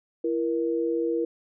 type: tone pair together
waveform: sine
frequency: 335.4 / 472.4 Hz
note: E4 / A#4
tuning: +30 / +23 cents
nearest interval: tritone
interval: 593 cents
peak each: -26 dBFS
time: 0.24-1.25 s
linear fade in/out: 5 ms
effects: none